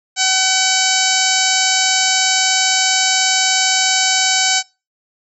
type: harmonic tone with a mistuned harmonic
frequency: 757 Hz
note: F#5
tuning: 39 cents sharp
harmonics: 1 / 2 / 3 / 4 / 5 / 6 / 7 / 8 / 9 / 10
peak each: -22 / -22 / -22 / -22 / -22 / -22 / -22 / -22 / -22 / -22 dBFS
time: 0.16-4.63 s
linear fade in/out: 50 ms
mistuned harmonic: 5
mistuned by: +52 cents
effects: noise-tail reverb RT60 0.3 s tail -25 dB re dry